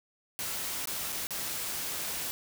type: noise with dropouts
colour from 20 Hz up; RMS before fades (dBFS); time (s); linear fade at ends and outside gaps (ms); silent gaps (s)
white; -35; 0.39-2.31; 0; 0.856-0.873 / 1.122-1.126 / 1.27-1.307
effects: none